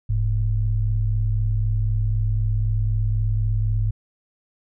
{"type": "tone pair together", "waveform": "sine", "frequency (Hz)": [42.11, 106.1], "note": ["E1", "G#2"], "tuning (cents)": [38, 38], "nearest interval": "octave + major third", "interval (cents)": 1600, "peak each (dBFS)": [-22, -20], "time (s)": [0.09, 3.91], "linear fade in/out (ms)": 10, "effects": []}